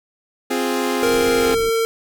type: chord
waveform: sawtooth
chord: F minor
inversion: second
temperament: equal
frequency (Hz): 261.6 / 349.2 / 415.3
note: C4 / F4 / Ab4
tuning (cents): 0 / 0 / 0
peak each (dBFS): -18 / -21 / -19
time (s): 0.5-1.55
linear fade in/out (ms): 10
type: tone with pitch glide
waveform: square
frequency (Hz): 466.2 to 453.5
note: A#4 to A#4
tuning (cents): 0 to -48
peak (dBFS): -17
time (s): 1.03-1.85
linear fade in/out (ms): 0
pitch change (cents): -48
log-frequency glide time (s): 1.33-1.6
type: low-pass noise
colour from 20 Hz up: pink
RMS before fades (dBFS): -34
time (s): 1.04-1.7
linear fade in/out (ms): 5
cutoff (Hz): 470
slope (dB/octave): 48
effects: none